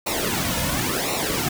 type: noise with flanger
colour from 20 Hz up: pink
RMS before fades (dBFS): -24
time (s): 0.06-1.49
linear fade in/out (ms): 10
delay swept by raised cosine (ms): 0.61 to 2.61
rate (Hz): 0.94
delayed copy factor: -0.8
effects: none